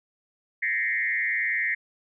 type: tone with frequency modulation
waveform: sine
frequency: 1975.5 Hz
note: B6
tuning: in tune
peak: -23 dBFS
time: 0.62-1.75 s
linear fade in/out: 10 ms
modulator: 110 Hz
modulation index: 1.9
effects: none